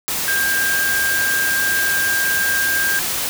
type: tone in noise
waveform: sine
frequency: 1597 Hz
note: G6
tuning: 32 cents sharp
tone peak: -17 dBFS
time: 0.28-2.99 s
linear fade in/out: 0 ms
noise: white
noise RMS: -22 dBFS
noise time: 0.08-3.29 s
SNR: +2 dB
effects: none